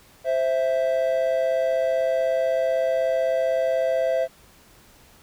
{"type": "tone pair together", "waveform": "triangle", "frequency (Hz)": [523.3, 659.3], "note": ["C5", "E5"], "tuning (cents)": [0, 0], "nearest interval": "major third", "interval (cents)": 400, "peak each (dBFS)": [-21, -20], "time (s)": [0.24, 4.28], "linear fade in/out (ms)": 50, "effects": ["pink hiss -53 dBFS RMS until 5.22 s"]}